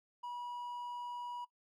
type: tone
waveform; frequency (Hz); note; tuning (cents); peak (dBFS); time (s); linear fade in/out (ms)
triangle; 970; B5; -31; -39; 0.23-1.45; 10
effects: noise-tail reverb RT60 0.1 s tail -19 dB re dry